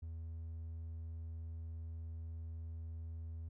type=tone; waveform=triangle; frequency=81.7 Hz; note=E2; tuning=15 cents flat; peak=-40 dBFS; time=0.02-3.49 s; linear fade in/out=10 ms; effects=tanh soft clip ceiling -36 dBFS